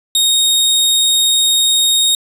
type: tone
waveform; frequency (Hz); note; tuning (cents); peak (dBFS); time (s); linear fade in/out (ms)
sawtooth; 3729; A#7; 0; -7; 0.15-2.15; 2
effects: resampled to 32000 Hz + 7-bit